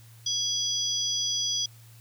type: tone cluster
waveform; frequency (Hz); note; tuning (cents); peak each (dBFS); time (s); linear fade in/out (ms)
sine; 3323 / 4870 / 5910; G#7 / D#8 / F#8; 0 / -38 / -3; -29 / -31 / -30; 0.26-1.66; 5
effects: added 114 Hz sine -49 dBFS peak until 2 s + white hiss -57 dBFS RMS until 2 s